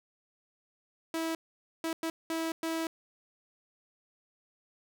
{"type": "tone bursts at uneven times", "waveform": "sawtooth", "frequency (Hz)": 325.8, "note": "E4", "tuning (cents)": -20, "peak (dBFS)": -27, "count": 5, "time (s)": [[1.14, 1.35], [1.84, 1.93], [2.03, 2.1], [2.3, 2.52], [2.63, 2.87]], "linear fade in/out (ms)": 2, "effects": []}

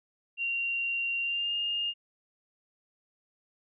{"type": "tone with pitch glide", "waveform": "sine", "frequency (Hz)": [2762, 2827], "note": ["F7", "F7"], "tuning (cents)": [-20, 20], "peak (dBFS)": -28, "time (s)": [0.37, 1.94], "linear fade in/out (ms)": 50, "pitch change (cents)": 40, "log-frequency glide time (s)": [1.21, 1.54], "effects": []}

